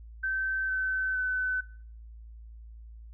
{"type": "tone with pitch steps", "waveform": "sine", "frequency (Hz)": [1545, 1528.1, 1511.5], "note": ["G6", "G6", "F#6"], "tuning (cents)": [-26, -45, 36], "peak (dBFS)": -27, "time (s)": [0.23, 1.61], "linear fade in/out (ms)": 10, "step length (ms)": 460, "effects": ["noise-tail reverb RT60 0.5 s tail -19 dB re dry", "added 56 Hz sine -44 dBFS peak until 3.13 s"]}